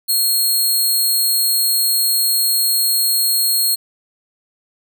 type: tone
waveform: 10% pulse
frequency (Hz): 4260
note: C8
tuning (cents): +30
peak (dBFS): -7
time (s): 0.08-3.76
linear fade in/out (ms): 20
effects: none